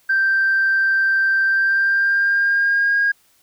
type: tone with pitch glide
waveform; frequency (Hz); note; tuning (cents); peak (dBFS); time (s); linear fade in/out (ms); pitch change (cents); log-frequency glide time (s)
sine; 1568 to 1628.9; G6 to G#6; 0 to -34; -13; 0.09-3.12; 10; +66; 1.45-2.97
effects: tanh soft clip ceiling -10 dBFS + white hiss -58 dBFS RMS until 3.42 s